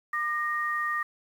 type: tone pair together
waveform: sine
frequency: 1202.1 / 1864.7 Hz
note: D6 / A#6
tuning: +40 / 0 cents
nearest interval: minor sixth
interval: 760 cents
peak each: -29 / -29 dBFS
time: 0.13-1.03 s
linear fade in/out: 5 ms
effects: 9-bit